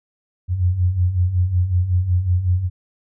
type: beating tone pair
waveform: sine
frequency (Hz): 86.4 / 91.8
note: F2 / F#2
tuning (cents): -18 / -13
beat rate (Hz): 5.4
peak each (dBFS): -22 / -16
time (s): 0.48-2.7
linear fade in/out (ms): 50
effects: none